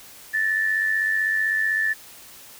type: tone pair together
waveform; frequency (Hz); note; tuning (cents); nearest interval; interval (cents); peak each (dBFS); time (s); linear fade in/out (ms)
sine; 1755 / 1850.8; A6 / A#6; -5 / -13; minor second; 92; -20 / -28; 0.33-1.94; 20
effects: white hiss -45 dBFS RMS until 2.59 s